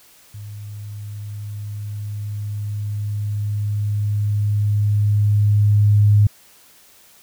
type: tone with level ramp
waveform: sine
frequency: 103.83 Hz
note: G#2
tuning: in tune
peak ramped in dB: -31 to -9 dBFS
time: 0.34-6.27 s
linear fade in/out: 5 ms
effects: white hiss -50 dBFS RMS until 7.22 s